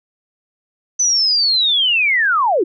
sine linear sweep, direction down, 6080 to 306 Hz, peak -12 dBFS, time 0.99-2.64 s, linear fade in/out 10 ms, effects none

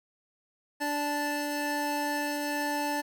25% pulse tone pair together, 292.7 / 877 Hz, D4 / A5, -6 / -6 cents, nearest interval octave + perfect fifth, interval 1900 cents, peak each -28 dBFS, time 0.8-3.02 s, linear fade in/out 20 ms, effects none

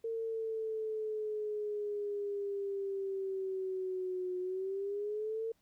sine exponential two-way sweep, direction down then up, 455.5 to 363.2 to 455.5 Hz, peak -34 dBFS, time 0.04-5.52 s, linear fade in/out 5 ms, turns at 4.39 s, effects pink hiss -75 dBFS RMS until 5.61 s

